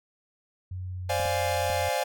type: tone with pitch glide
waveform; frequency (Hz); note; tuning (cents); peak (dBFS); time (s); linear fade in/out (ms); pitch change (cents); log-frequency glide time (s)
sine; 91.9 to 88.87; F#2 to F2; -11 to +31; -32; 0.71-1.89; 5; -58; 0.83-1.73
type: chord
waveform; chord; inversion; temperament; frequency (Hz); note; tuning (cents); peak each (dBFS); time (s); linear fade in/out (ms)
45% pulse; D half-diminished seventh; third; equal; 523.3 / 587.3 / 698.5 / 830.6; C5 / D5 / F5 / Ab5; 0 / 0 / 0 / 0; -31; 1.09-2.04; 10
type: clicks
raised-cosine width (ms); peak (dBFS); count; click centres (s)
5; -29; 3; 1.198 / 1.256 / 1.7
effects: none